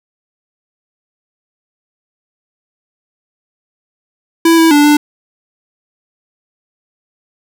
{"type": "tone with pitch steps", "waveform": "square", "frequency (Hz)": [331, 326.8, 292.3, 295.5], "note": ["E4", "E4", "D4", "D4"], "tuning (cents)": [7, -15, -8, 11], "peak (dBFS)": -6, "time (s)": [4.45, 4.97], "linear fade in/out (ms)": 5, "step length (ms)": 130, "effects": []}